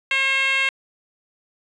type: tone with band-pass filter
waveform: 10% pulse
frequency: 538 Hz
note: C5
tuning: 48 cents sharp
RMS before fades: -20 dBFS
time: 0.11-0.69 s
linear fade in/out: 2 ms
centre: 2400 Hz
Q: 2.4
effects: resampled to 22050 Hz